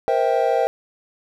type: chord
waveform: triangle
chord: C dominant seventh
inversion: third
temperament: just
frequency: 470.9 / 523.3 / 654.1 / 784.9 Hz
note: Bb4 / C5 / E5 / G5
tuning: +18 / 0 / -14 / +2 cents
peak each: -20 dBFS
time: 0.08-0.67 s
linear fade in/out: 0 ms
effects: none